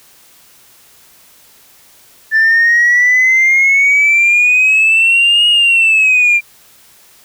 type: exponential two-way sweep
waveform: sine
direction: up then down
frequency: 1758 to 2883 to 2371 Hz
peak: -5 dBFS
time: 2.31-6.41 s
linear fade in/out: 50 ms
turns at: 5.48 s
effects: tanh soft clip ceiling -4 dBFS + white hiss -45 dBFS RMS until 7.24 s